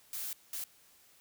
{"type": "noise bursts at uneven times", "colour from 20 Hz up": "blue", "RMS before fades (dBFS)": -39, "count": 2, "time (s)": [[0.13, 0.33], [0.53, 0.64]], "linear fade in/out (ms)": 2, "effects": ["white hiss -63 dBFS RMS until 1.2 s"]}